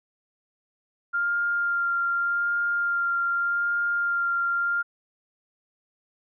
sine tone with vibrato, 1396.9 Hz, F6, in tune, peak -22 dBFS, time 1.13-4.83 s, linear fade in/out 20 ms, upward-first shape sine, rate 0.84 Hz, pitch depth 12 cents each way, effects none

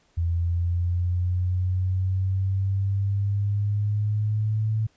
sine exponential sweep, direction up, 84.2 to 110 Hz, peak -21 dBFS, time 0.17-4.87 s, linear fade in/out 10 ms, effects pink hiss -64 dBFS RMS until 4.96 s + resampled to 16000 Hz

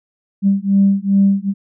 sine beating tone pair, 196 / 198.5 Hz, G3 / G3, 0 / +22 cents, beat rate 2.5 Hz, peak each -13 dBFS, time 0.42-1.54 s, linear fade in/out 50 ms, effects tanh soft clip ceiling -3 dBFS

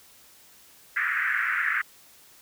white band-pass noise, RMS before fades -26 dBFS, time 0.96-1.82 s, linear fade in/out 10 ms, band 1400 to 2000 Hz, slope 48 dB/octave, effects white hiss -54 dBFS RMS until 2.41 s

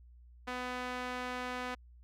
sawtooth tone with band-pass filter, 250 Hz, B3, 21 cents sharp, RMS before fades -39 dBFS, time 0.47-1.75 s, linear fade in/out 10 ms, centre 1500 Hz, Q 0.74, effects added 60 Hz sine -54 dBFS peak until 2.03 s

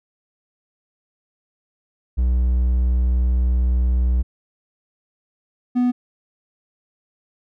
triangle tone pair in turn, 61.74 / 247 Hz, B1 / B3, 0 / 0 cents, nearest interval 2 octaves, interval 2400 cents, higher second, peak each -13 dBFS, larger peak neither, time 2.17-4.23 / 5.75-5.92 s, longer first, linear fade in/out 20 ms, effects none

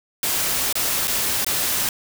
white noise with dropouts, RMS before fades -22 dBFS, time 0.23-1.89 s, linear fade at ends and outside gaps 1 ms, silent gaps 0.727-0.754 / 1.073-1.079 / 1.446-1.465 s, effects none

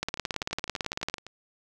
two click trains, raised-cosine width 0.2 ms, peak -24 / -11 dBFS, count 15 / 21, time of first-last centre 0.09-1.266 / 0.03-1.141 s, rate 11.9 / 18 Hz, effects none

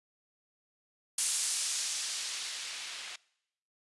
violet noise with low-pass filter sweep, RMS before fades -35 dBFS, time 1.18-3.16 s, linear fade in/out 5 ms, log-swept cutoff 9100 to 2600 Hz, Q 0.86, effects noise-tail reverb RT60 0.8 s tail -23 dB re dry + resampled to 24000 Hz

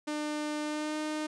sawtooth tone with pitch glide, 300 to 306.3 Hz, D4 to D#4, +37 to -27 cents, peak -28 dBFS, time 0.07-1.27 s, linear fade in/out 10 ms, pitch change +36 cents, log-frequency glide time 0.62-0.97 s, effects resampled to 22050 Hz

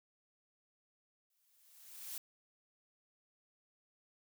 blue noise with exponential growth, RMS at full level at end -42 dBFS, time 1.3-2.18 s, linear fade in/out 2 ms, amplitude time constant 190 ms, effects none

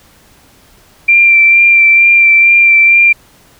sine tone with vibrato, 2363 Hz, D7, 10 cents sharp, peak -3 dBFS, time 1.08-3.13 s, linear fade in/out 10 ms, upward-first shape sine, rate 2.2 Hz, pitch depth 18 cents each way, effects pink hiss -45 dBFS RMS until 3.59 s

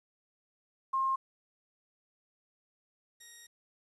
sine / 5% pulse tone pair in turn, 1066 / 1881.4 Hz, C6 / A#6, +32 / +15 cents, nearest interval minor seventh, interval 983 cents, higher second, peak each -27 / -39 dBFS, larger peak first, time 0.93-1.16 / 3.2-3.47 s, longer second, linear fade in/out 10 ms, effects resampled to 24000 Hz + 11-bit

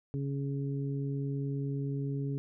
harmonic tone, 139.2 Hz, C#3, 8 cents sharp, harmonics 1 / 2 / 3, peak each -32 / -38 / -42 dBFS, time 0.14-2.38 s, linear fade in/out 0 ms, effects none

